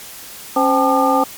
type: tone cluster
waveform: sine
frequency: 272.7 / 518 / 783 / 867 / 1206 Hz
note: C#4 / C5 / G5 / A5 / D6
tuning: -28 / -17 / -2 / -26 / +46 cents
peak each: -18 dBFS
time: 0.56-1.24 s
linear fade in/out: 5 ms
effects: white hiss -35 dBFS RMS until 1.37 s + MP3 96 kbps